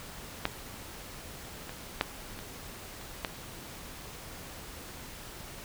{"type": "clicks", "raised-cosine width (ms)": 0.3, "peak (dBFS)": [-11, -24, -9, -25, -30, -14], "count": 6, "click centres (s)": [0.454, 1.694, 2.011, 2.39, 3.013, 3.248], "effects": ["pink hiss -45 dBFS RMS until 5.64 s"]}